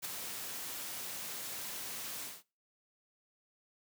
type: noise with ADSR envelope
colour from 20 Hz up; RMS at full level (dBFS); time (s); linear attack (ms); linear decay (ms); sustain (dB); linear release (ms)
white; -36; 0.02-2.43; 32; 3; -6; 200
effects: noise-tail reverb RT60 0.3 s tail -21 dB re dry + high-pass 100 Hz 12 dB/octave